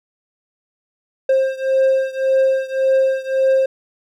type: beating tone pair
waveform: triangle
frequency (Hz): 530 / 531.8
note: C5 / C5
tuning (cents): +22 / +28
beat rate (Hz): 1.8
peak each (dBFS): -14 / -16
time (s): 1.29-3.66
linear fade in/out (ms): 5
effects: none